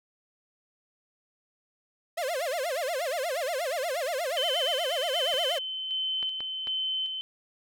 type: tone with vibrato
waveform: 45% pulse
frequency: 600 Hz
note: D5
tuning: 37 cents sharp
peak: -28 dBFS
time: 2.17-5.59 s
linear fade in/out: 10 ms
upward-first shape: sine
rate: 8.4 Hz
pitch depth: 290 cents each way
type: tone with tremolo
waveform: sine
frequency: 3066 Hz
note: G7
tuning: 39 cents flat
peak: -27 dBFS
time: 4.37-7.21 s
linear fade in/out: 0 ms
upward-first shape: square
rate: 1.3 Hz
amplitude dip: 40%
type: clicks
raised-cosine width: 0.3 ms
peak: -24 dBFS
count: 4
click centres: 5.341 / 6.228 / 6.405 / 6.672 s
effects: none